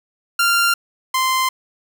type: tone pair in turn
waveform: sawtooth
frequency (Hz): 1389 / 1040.6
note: F6 / C6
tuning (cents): -10 / -10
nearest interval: perfect fourth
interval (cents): 500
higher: first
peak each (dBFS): -10 / -12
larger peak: first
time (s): 0.39-0.74 / 1.14-1.49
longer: neither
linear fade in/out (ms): 5
effects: none